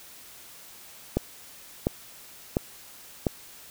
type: click train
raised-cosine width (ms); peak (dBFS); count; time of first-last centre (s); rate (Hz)
2; -9; 4; 1.17-3.268; 1.43
effects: white hiss -48 dBFS RMS until 3.7 s